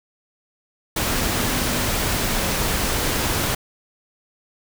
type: tone in noise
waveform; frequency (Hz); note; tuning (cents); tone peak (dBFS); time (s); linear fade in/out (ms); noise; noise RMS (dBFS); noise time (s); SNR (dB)
sine; 247.3; B3; +3; -31; 1.17-1.87; 5; pink; -22; 0.96-3.55; -12
effects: none